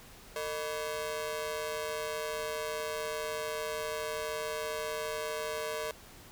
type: ring-modulated tone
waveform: sawtooth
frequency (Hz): 533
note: C5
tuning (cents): +32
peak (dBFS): -27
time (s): 0.36-5.91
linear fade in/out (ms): 0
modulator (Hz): 79.9
effects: pink hiss -53 dBFS RMS until 6.31 s